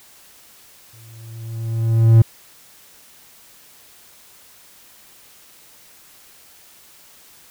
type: tone with exponential growth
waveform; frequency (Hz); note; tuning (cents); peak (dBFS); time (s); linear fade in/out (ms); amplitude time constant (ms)
triangle; 113.5; A#2; -46; -3; 0.93-2.22; 5; 280
effects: white hiss -48 dBFS RMS until 7.5 s